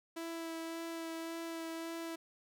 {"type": "tone with vibrato", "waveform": "sawtooth", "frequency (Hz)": 329.6, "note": "E4", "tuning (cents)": 0, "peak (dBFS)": -36, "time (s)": [0.16, 2.16], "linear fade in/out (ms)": 10, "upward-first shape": "sine", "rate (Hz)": 1.8, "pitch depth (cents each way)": 13, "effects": []}